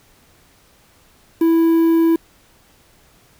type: tone with quantisation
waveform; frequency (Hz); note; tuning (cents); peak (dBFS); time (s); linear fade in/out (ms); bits
triangle; 329.6; E4; 0; -9; 1.41-2.16; 5; 6
effects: pink hiss -53 dBFS RMS until 3.39 s